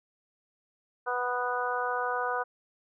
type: harmonic tone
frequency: 246.9 Hz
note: B3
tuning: in tune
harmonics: 2 / 3 / 4 / 5 / 6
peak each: -34 / -34 / -34 / -34 / -34 dBFS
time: 1.06-2.44 s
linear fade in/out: 20 ms
effects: none